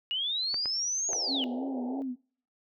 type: linear two-way sweep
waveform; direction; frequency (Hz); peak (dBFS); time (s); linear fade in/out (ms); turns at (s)
sine; up then down; 2844 to 6690 to 2844; -28; 0.11-1.44; 0; 1.09
type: clicks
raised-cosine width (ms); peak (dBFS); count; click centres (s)
0.5; -25; 3; 0.543 / 0.657 / 1.132
type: band-pass noise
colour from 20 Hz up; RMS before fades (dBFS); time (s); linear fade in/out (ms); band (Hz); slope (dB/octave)
white; -41; 1.09-2.02; 0; 320 to 840; 96
type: tone with vibrato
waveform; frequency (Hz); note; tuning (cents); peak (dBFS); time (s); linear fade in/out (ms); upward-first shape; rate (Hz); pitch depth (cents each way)
sine; 258.8; C4; -19; -31; 1.27-2.16; 50; sine; 3.1; 93
effects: noise-tail reverb RT60 0.5 s tail -24 dB re dry